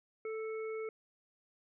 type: harmonic tone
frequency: 440 Hz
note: A4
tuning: in tune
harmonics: 1 / 3 / 5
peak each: -37 / -50 / -50 dBFS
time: 0.25-0.89 s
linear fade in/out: 2 ms
effects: none